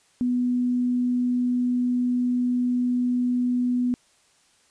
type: tone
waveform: sine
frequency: 246.9 Hz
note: B3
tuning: in tune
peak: -20 dBFS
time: 0.21-3.94 s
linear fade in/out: 0 ms
effects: white hiss -61 dBFS RMS until 4.7 s + resampled to 22050 Hz